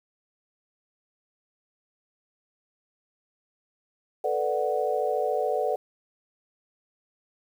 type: chord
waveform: sine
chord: B minor seventh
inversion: third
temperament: equal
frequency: 440 / 493.9 / 587.3 / 740 Hz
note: A4 / B4 / D5 / F#5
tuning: 0 / 0 / 0 / 0 cents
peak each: -29 dBFS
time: 4.24-5.76 s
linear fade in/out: 5 ms
effects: 9-bit